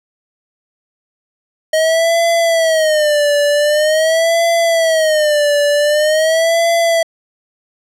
square tone with vibrato, 626 Hz, D#5, 10 cents sharp, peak -11 dBFS, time 1.73-7.03 s, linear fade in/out 5 ms, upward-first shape sine, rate 0.45 Hz, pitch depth 130 cents each way, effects low-pass 11000 Hz 12 dB/octave

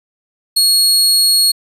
sawtooth tone, 4320 Hz, C#8, 45 cents flat, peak -6 dBFS, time 0.56-1.52 s, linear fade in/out 10 ms, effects resampled to 32000 Hz

